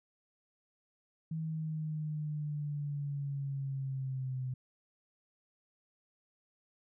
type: linear sweep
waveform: sine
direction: down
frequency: 160.8 to 127.7 Hz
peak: -34 dBFS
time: 1.31-4.54 s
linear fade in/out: 5 ms
effects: none